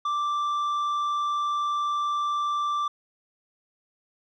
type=tone with tanh clipping; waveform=sine; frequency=1174.7 Hz; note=D6; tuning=in tune; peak=-25 dBFS; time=0.05-2.88 s; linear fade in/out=5 ms; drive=6 dB; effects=none